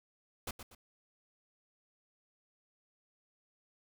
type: noise with echo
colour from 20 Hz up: pink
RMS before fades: -39 dBFS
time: 0.47-0.51 s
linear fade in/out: 5 ms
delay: 120 ms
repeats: 2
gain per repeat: -9 dB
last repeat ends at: 0.75 s
effects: none